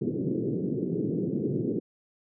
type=band-pass noise; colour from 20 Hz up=white; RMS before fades=-29 dBFS; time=0.01-1.8 s; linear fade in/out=10 ms; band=120 to 420 Hz; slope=48 dB/octave; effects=none

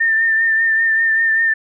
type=tone with vibrato; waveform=sine; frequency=1800 Hz; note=A6; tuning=39 cents sharp; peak=-12 dBFS; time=0-1.54 s; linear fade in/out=10 ms; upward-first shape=triangle; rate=5.1 Hz; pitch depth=35 cents each way; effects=none

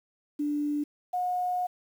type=tone pair in turn; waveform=sine; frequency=293.7 / 723.2 Hz; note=D4 / F#5; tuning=0 / -40 cents; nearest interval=octave + major third; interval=1560 cents; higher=second; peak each=-26 dBFS; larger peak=neither; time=0.39-0.84 / 1.13-1.67 s; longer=second; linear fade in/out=10 ms; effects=9-bit

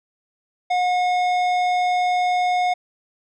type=tone with tanh clipping; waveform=sine; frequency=723 Hz; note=F#5; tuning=40 cents flat; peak=-19 dBFS; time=0.7-2.74 s; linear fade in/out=10 ms; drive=13 dB; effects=none

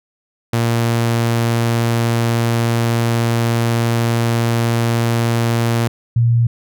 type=tone pair in turn; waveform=sawtooth / sine; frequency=116.54 / 117.49 Hz; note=A#2 / A#2; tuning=0 / +14 cents; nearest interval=unison; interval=14 cents; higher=second; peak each=-10 dBFS; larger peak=neither; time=0.53-5.88 / 6.16-6.47 s; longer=first; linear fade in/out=5 ms; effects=none

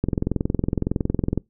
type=click train; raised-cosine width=3 ms; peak=-8 dBFS; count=30; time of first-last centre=0.04-1.376 s; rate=21.7 Hz; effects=noise-tail reverb RT60 0.2 s tail -25 dB re dry

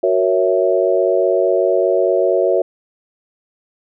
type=chord; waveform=sine; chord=F# dominant seventh; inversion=none; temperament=equal; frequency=370 / 466.2 / 554.4 / 659.3 Hz; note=F#4 / A#4 / C#5 / E5; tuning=0 / 0 / 0 / 0 cents; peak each=-17 / -19 / -17 / -18 dBFS; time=0.03-2.62 s; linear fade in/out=5 ms; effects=none

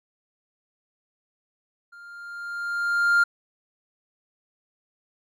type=tone with level ramp; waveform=triangle; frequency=1400 Hz; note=F6; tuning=4 cents sharp; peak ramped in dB=-42 to -12 dBFS; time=1.92-3.24 s; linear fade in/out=10 ms; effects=tanh soft clip ceiling -8 dBFS

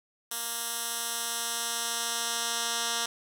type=tone with band-pass filter sweep; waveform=10% pulse; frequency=233.1 Hz; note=A#3; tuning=in tune; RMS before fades=-32 dBFS; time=0.31-3.06 s; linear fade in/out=5 ms; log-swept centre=12000 to 6000 Hz; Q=0.77; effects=none

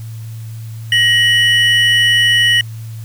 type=tone pair together; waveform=triangle; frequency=1892.4 / 2960 Hz; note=A#6 / F#7; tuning=+26 / 0 cents; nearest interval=minor sixth; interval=774 cents; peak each=-10 dBFS; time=0.92-2.61 s; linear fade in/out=2 ms; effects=added 112 Hz sine -25 dBFS peak until 3.04 s + white hiss -44 dBFS RMS until 3.04 s

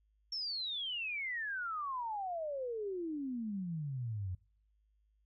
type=exponential sweep; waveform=sine; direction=down; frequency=5510 to 87.6 Hz; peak=-36 dBFS; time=0.32-4.35 s; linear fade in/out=5 ms; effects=noise-tail reverb RT60 0.5 s tail -23 dB re dry + added 52 Hz sine -70 dBFS peak until 5.25 s

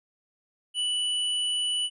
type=tone pair together; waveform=sine; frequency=2965 / 9534 Hz; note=F#7 / D9; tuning=+3 / +25 cents; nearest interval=octave + minor sixth; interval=2022 cents; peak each=-25 / -35 dBFS; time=0.74-1.9 s; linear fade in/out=50 ms; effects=none

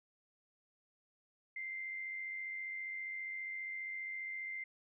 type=tone with amplitude modulation; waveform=sine; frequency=2088 Hz; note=C7; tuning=4 cents flat; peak=-38 dBFS; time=1.56-4.64 s; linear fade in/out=5 ms; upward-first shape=sine; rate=94.9 Hz; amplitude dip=40%; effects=none

